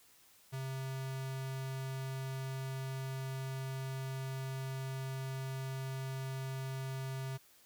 square tone with notch filter, 132.9 Hz, C3, 27 cents sharp, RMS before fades -40 dBFS, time 0.52-7.38 s, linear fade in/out 20 ms, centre 310 Hz, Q 1.6, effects white hiss -64 dBFS RMS until 7.65 s

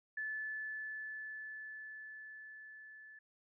sine tone with level ramp, 1737 Hz, A6, 23 cents flat, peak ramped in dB -37 to -53 dBFS, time 0.17-3.19 s, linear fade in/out 5 ms, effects none

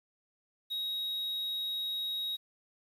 triangle tone, 3792 Hz, A#7, 29 cents sharp, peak -31 dBFS, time 0.7-2.37 s, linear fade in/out 20 ms, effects 10-bit

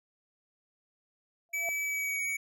sine tone with exponential growth, 680 Hz, F5, 46 cents flat, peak -32 dBFS, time 1.49-1.69 s, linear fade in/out 0 ms, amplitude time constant 42 ms
square tone with pitch glide, 2294 to 2251 Hz, D7 to C#7, -41 to +26 cents, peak -31 dBFS, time 1.53-2.37 s, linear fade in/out 10 ms, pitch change -33 cents, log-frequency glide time 1.84-2.2 s
effects none

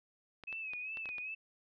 clicks, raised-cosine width 0.3 ms, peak -32 dBFS, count 7, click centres 0.437 / 0.527 / 0.735 / 0.972 / 1.057 / 1.09 / 1.183 s
sine tone with vibrato, 2558 Hz, D#7, 47 cents sharp, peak -39 dBFS, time 0.47-1.35 s, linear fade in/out 10 ms, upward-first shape sine, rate 2.5 Hz, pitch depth 71 cents each way
effects none

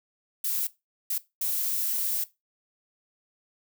violet noise bursts at uneven times, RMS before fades -28 dBFS, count 3, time 0.44-0.67 / 1.1-1.18 / 1.41-2.24 s, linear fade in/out 5 ms, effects noise-tail reverb RT60 0.2 s tail -17 dB re dry

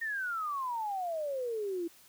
sine exponential sweep, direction down, 1857 to 329.6 Hz, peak -32 dBFS, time 0.01-1.88 s, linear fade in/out 10 ms, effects white hiss -59 dBFS RMS until 2.08 s

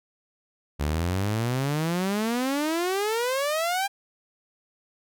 sawtooth exponential sweep, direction up, 70.2 to 808 Hz, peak -20 dBFS, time 0.79-3.88 s, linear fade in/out 20 ms, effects none

